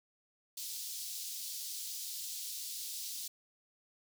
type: high-pass noise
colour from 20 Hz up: pink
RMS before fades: -42 dBFS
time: 0.57-3.28 s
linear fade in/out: 5 ms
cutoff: 4000 Hz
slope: 24 dB/octave
effects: none